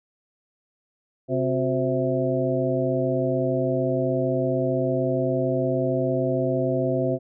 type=harmonic tone with a mistuned harmonic; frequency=130.81 Hz; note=C3; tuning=in tune; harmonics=1 / 2 / 3 / 4 / 5; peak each=-27 / -27 / -27 / -27 / -27 dBFS; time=1.28-7.19 s; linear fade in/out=50 ms; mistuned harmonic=3; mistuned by=-110 cents; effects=none